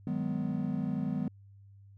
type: chord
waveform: triangle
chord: G# minor seventh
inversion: second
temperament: just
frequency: 155.74 / 186.89 / 207.7 / 249.2 Hz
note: D#3 / F#3 / G#3 / B3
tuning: +2 / +18 / 0 / +16 cents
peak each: -34 / -34 / -34 / -33 dBFS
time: 0.07-1.28 s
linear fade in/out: 2 ms
effects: added 99 Hz sine -52 dBFS peak until 1.97 s